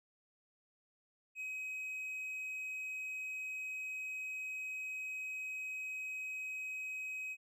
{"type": "tone", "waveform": "triangle", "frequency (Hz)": 2534, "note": "D#7", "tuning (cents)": 31, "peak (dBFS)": -38, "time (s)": [1.35, 7.37], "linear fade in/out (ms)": 50, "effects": []}